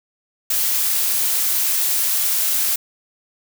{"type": "noise", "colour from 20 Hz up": "blue", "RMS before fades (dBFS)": -19, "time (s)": [0.5, 2.76], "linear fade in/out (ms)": 5, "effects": []}